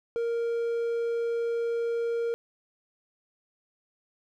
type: tone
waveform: triangle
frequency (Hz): 466.2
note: A#4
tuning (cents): 0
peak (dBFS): -24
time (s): 0.16-2.34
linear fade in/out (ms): 0
effects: none